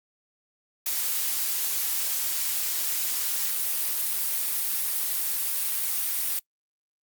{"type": "noise", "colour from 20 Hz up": "blue", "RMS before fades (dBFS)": -27, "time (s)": [0.86, 6.39], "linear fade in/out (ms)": 2, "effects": ["noise-tail reverb RT60 0.1 s tail -24 dB re dry", "Opus 48 kbps"]}